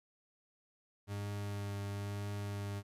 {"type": "tone with vibrato", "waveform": "40% pulse", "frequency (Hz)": 101.3, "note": "G#2", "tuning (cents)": -43, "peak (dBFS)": -37, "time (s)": [1.07, 2.83], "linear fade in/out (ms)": 50, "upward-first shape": "triangle", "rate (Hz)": 1, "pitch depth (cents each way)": 13, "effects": ["resampled to 32000 Hz", "13-bit"]}